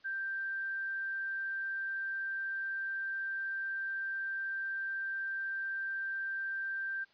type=tone; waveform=sine; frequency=1573 Hz; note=G6; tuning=6 cents sharp; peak=-34 dBFS; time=0.04-7.05 s; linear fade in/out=20 ms; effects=white hiss -66 dBFS RMS until 7.13 s + resampled to 11025 Hz